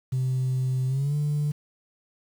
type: tone with pitch glide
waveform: sine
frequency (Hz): 129.3 to 147.67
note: C3 to D3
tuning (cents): -20 to +10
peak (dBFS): -21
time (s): 0.12-1.52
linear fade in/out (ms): 10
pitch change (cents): +230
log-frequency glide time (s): 0.87-1.15
effects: tanh soft clip ceiling -19 dBFS + 8-bit